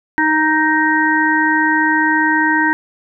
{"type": "harmonic tone", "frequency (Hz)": 311.6, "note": "D#4", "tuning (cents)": 3, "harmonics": [1, 3, 5, 6], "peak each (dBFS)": [-17, -17, -17, -17], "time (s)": [0.18, 2.73], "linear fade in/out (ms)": 0, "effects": []}